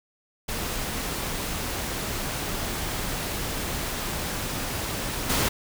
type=noise with level steps; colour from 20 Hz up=pink; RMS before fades=-30 / -23 dBFS; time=0.48-5.49 s; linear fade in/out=10 ms; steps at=5.29 s; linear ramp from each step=10 ms; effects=none